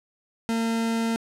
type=tone; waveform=40% pulse; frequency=227.8 Hz; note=A#3; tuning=40 cents flat; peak=-22 dBFS; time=0.49-1.16 s; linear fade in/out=0 ms; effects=low-pass 11000 Hz 12 dB/octave